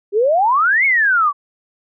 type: exponential two-way sweep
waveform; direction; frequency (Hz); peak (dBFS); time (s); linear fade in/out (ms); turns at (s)
sine; up then down; 387.1 to 2232 to 1112; -11; 0.12-1.33; 50; 0.85
effects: none